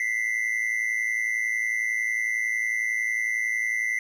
triangle tone pair together, 1975 / 2086 Hz, B6 / C7, 0 / -6 cents, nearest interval minor second, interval 94 cents, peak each -25 dBFS, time 0-3.99 s, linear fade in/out 2 ms, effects none

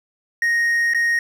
triangle tone with dropouts, 1867 Hz, A#6, 2 cents sharp, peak -14 dBFS, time 0.42-1.19 s, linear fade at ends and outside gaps 2 ms, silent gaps 0.936-0.946 s, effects none

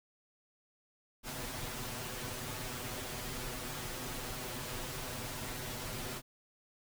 pink noise with comb filter, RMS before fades -41 dBFS, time 1.23-6.22 s, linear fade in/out 50 ms, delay 8 ms, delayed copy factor +0.95, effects none

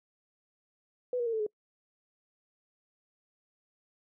sine tone with pitch steps, 496.6 / 477.2 / 458.6 / 440.6 / 423.4 Hz, B4 / A#4 / A#4 / A4 / G#4, +9 / +41 / -28 / +2 / +33 cents, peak -28 dBFS, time 1.13-1.465 s, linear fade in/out 2 ms, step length 67 ms, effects noise-tail reverb RT60 0.1 s tail -26 dB re dry

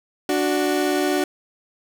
30% pulse tone pair together, 293.7 / 370 Hz, D4 / F#4, 0 / 0 cents, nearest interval major third, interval 400 cents, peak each -19 dBFS, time 0.29-1.24 s, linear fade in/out 2 ms, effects none

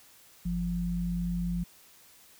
sine tone pair together, 49 / 174.61 Hz, G1 / F3, 0 / 0 cents, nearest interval octave + minor seventh, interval 2200 cents, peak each -34 / -29 dBFS, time 0.45-1.64 s, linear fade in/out 10 ms, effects white hiss -57 dBFS RMS until 2.39 s

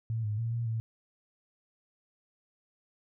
sine tone with pitch steps, 113.2 / 105.6 / 115.1 / 117.2 / 112.7 Hz, A2 / G#2 / A#2 / A#2 / A2, +50 / +29 / -22 / +10 / +42 cents, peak -29 dBFS, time 0.1-0.8 s, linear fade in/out 0 ms, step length 140 ms, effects none

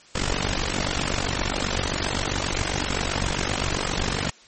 pink noise with amplitude modulation, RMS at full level -21 dBFS, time 0.15-4.3 s, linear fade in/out 5 ms, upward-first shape sine, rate 47.6 Hz, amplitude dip 90%, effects white hiss -51 dBFS RMS until 4.47 s + MP3 32 kbps

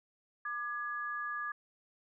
sine tone pair together, 1196.9 / 1679 Hz, D6 / G#6, +32 / +18 cents, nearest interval tritone, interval 586 cents, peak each -38 / -38 dBFS, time 0.45-1.52 s, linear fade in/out 5 ms, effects none

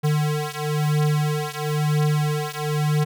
square beating tone pair, 149.8 / 150.8 Hz, D3 / D3, +35 / +46 cents, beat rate 1 Hz, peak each -23 / -24 dBFS, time 0.03-3.05 s, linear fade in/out 20 ms, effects none

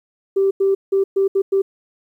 sine tone bursts at uneven times, 390 Hz, G4, 9 cents flat, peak -12 dBFS, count 6, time 0.36-0.51 / 0.6-0.75 / 0.92-1.04 / 1.16-1.28 / 1.35-1.42 / 1.52-1.62 s, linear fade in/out 10 ms, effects tanh soft clip ceiling -8 dBFS + 9-bit

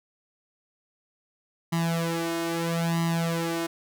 sawtooth tone with flanger, 167 Hz, E3, 23 cents sharp, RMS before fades -27 dBFS, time 1.72-3.67 s, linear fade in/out 10 ms, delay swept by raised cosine 1 to 2.8 ms, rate 0.77 Hz, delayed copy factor +0.95, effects none

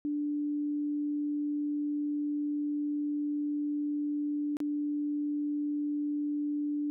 sine tone with dropouts, 293.7 Hz, D4, in tune, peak -29 dBFS, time 0.05-6.9 s, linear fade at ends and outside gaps 0 ms, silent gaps 4.569-4.603 s, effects none

